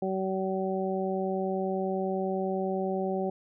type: harmonic tone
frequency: 190 Hz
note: F#3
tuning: 46 cents sharp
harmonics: 1 / 2 / 3 / 4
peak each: -32 / -31 / -34 / -35 dBFS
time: 0.02-3.3 s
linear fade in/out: 5 ms
effects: none